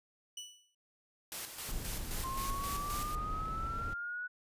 25% pulse tone with exponential decay, 2960 Hz, F#7, in tune, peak -36 dBFS, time 0.37-0.75 s, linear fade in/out 5 ms, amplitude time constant 82 ms
white noise with tremolo, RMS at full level -41 dBFS, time 1.32-3.15 s, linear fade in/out 0 ms, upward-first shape square, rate 3.8 Hz, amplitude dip 50%
brown noise, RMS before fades -40 dBFS, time 1.68-3.94 s, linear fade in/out 10 ms
sine exponential sweep, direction up, 1046.5 to 1480 Hz, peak -37 dBFS, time 2.23-4.28 s, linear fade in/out 20 ms
effects resampled to 32000 Hz

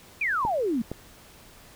sine exponential sweep, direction down, 2510 to 213.2 Hz, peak -23 dBFS, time 0.21-0.82 s, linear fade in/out 5 ms
clicks, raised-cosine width 2 ms, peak -18 dBFS, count 2, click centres 0.451 / 0.916 s
effects pink hiss -51 dBFS RMS until 1.75 s

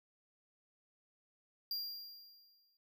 square tone with exponential decay, 4776 Hz, D8, 28 cents sharp, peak -36 dBFS, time 1.71-2.77 s, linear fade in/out 2 ms, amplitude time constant 230 ms, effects noise-tail reverb RT60 0.1 s tail -23 dB re dry

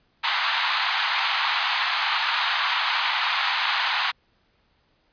pink band-pass noise, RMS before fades -24 dBFS, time 0.23-4.12 s, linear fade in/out 20 ms, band 830 to 4400 Hz, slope 48 dB/octave, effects pink hiss -66 dBFS RMS until 5.12 s + resampled to 11025 Hz

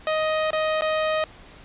sawtooth tone with dropouts, 625 Hz, D#5, 8 cents sharp, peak -17 dBFS, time 0.07-1.24 s, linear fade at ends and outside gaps 1 ms, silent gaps 0.506-0.531 / 0.81-0.82 s, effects pink hiss -47 dBFS RMS until 1.64 s + resampled to 8000 Hz

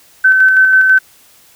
sine tone with tremolo, 1530 Hz, G6, 42 cents flat, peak -4 dBFS, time 0.24-0.99 s, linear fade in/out 10 ms, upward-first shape square, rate 6.1 Hz, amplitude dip 30%, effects white hiss -46 dBFS RMS until 1.55 s

